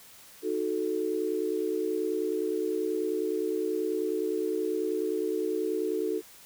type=chord; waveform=sine; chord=D# diminished; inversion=none; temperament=equal; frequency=311.1 / 370 / 440 Hz; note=D#4 / F#4 / A4; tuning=0 / 0 / 0 cents; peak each=-33 / -31 / -30 dBFS; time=0.42-6.22 s; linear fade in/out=50 ms; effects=white hiss -52 dBFS RMS until 6.45 s